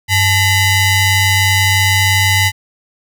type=ring-modulated tone; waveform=sawtooth; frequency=963 Hz; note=B5; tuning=44 cents flat; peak=-3 dBFS; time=0.08-2.52 s; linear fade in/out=50 ms; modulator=1060 Hz; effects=none